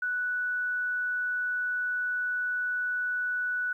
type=tone; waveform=sine; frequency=1480 Hz; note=F#6; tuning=in tune; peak=-27 dBFS; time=0.02-3.73 s; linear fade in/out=5 ms; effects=11-bit